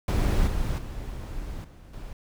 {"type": "noise with level steps", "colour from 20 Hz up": "brown", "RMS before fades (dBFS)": [-22, -27, -35, -46, -38], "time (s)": [0.08, 2.13], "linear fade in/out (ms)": 2, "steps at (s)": [0.47, 0.78, 1.64, 1.93], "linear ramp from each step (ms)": 5, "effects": []}